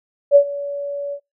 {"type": "tone with ADSR envelope", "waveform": "sine", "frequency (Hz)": 569, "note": "C#5", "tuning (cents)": 45, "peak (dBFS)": -4, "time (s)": [0.31, 1.2], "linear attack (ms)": 46, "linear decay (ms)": 81, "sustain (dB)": -19, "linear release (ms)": 72, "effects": ["noise-tail reverb RT60 0.2 s tail -26 dB re dry"]}